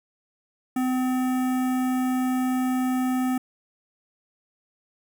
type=tone with notch filter; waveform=square; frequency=255.5 Hz; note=C4; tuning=41 cents flat; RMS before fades=-24 dBFS; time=0.76-3.38 s; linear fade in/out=5 ms; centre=4200 Hz; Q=0.54; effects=none